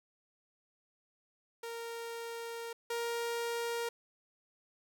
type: tone pair in turn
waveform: sawtooth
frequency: 463.9 / 468.5 Hz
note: A#4 / A#4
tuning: -8 / +9 cents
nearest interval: unison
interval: 17 cents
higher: second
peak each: -36 / -30 dBFS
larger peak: second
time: 1.63-2.73 / 2.9-3.89 s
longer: first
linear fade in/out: 5 ms
effects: none